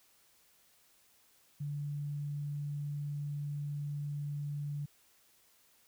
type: tone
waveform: sine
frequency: 145.3 Hz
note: D3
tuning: 18 cents flat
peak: -35 dBFS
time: 1.6-4.86 s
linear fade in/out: 10 ms
effects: white hiss -67 dBFS RMS until 5.87 s